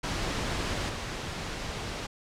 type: noise with level steps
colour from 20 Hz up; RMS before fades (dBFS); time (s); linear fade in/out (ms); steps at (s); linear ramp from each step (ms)
pink; -31 / -35; 0.03-2.07; 10; 0.89; 2
effects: low-pass 6000 Hz 12 dB/octave